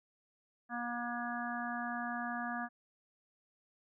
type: harmonic tone with a mistuned harmonic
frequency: 239.3 Hz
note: A#3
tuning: 46 cents sharp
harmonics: 1 / 3 / 4 / 5 / 6 / 7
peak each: -41 / -41 / -49 / -44 / -47 / -42 dBFS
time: 0.69-2.69 s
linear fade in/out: 50 ms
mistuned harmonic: 6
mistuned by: +17 cents
effects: none